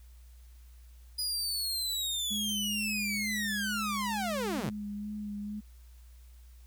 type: linear sweep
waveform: sawtooth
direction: down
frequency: 4978 to 98 Hz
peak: -28 dBFS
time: 1.18-4.7 s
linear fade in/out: 10 ms
type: tone with vibrato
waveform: sine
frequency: 207.7 Hz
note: G#3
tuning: in tune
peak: -35 dBFS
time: 2.3-5.61 s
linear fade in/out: 20 ms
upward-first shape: sine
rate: 2.2 Hz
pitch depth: 24 cents each way
effects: added 60 Hz sine -50 dBFS peak until 6.66 s + white hiss -66 dBFS RMS until 6.66 s